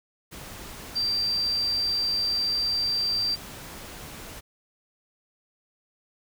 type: tone in noise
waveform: sine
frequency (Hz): 4699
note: D8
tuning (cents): 0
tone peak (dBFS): -23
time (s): 0.95-3.36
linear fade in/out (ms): 20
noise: pink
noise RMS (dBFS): -41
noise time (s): 0.31-4.41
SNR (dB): +15
effects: none